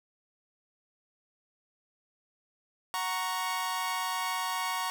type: chord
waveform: sawtooth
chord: F# major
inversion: none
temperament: equal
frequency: 740 / 932.3 / 1108.7 Hz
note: F#5 / A#5 / C#6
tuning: 0 / 0 / 0 cents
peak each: -34 / -30 / -30 dBFS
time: 2.94-4.9 s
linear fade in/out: 0 ms
effects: none